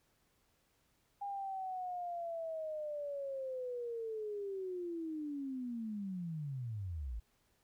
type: linear sweep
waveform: sine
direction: down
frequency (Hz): 811 to 50.6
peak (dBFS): -38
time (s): 1.21-7.2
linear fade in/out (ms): 10
effects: pink hiss -75 dBFS RMS until 7.63 s